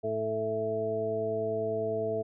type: harmonic tone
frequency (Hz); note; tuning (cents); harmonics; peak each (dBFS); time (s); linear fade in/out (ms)
110; A2; 0; 1 / 2 / 3 / 4 / 6; -40 / -41 / -42 / -31 / -32; 0.03-2.23; 20
effects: none